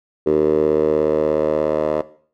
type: tone with band-pass filter sweep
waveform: 10% pulse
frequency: 76.8 Hz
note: D#2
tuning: 22 cents flat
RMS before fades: -17 dBFS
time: 0.26-2.02 s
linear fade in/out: 10 ms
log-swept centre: 410 to 620 Hz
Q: 4.3
effects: noise-tail reverb RT60 0.5 s tail -17 dB re dry